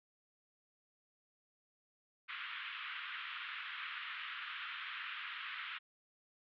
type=band-pass noise; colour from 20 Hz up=pink; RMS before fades=-45 dBFS; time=2.28-5.79 s; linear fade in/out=20 ms; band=1200 to 3400 Hz; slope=48 dB/octave; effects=none